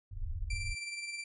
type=low-pass noise; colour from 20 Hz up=pink; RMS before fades=-37 dBFS; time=0.11-0.75 s; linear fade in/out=5 ms; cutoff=110 Hz; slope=96 dB/octave
type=tone with tremolo; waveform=sawtooth; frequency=2349 Hz; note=D7; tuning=in tune; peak=-33 dBFS; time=0.5-1.24 s; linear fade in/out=5 ms; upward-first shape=sine; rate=19 Hz; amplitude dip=45%
effects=resampled to 24000 Hz